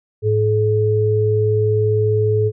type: tone pair together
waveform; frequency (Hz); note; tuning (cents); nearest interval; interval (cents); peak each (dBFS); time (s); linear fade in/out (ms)
sine; 106.88 / 427.5; A2 / A4; -50 / -50; 2 octaves; 2400; -16; 0.22-2.52; 50
effects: none